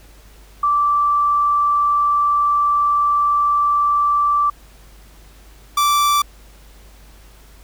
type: tone pair in turn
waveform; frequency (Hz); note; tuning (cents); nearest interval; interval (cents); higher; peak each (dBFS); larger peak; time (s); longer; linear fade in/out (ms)
sine / 45% pulse; 1167 / 1167; D6 / D6; -11 / -11; unison; 0; neither; -13; neither; 0.63-4.5 / 5.77-6.22; first; 5
effects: added 50 Hz sine -43 dBFS peak until 7.63 s + pink hiss -49 dBFS RMS until 7.63 s